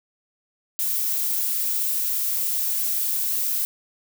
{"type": "noise", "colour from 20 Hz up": "violet", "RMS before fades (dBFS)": -24, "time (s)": [0.79, 3.65], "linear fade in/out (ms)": 0, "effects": []}